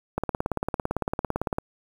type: click train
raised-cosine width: 1 ms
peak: -11 dBFS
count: 26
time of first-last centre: 0.18-1.584 s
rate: 17.8 Hz
effects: 7-bit